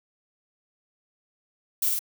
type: noise with echo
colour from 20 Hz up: violet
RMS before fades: -24 dBFS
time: 1.82-1.89 s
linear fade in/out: 5 ms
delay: 51 ms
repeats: 2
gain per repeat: -2 dB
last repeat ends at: 1.992 s
effects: none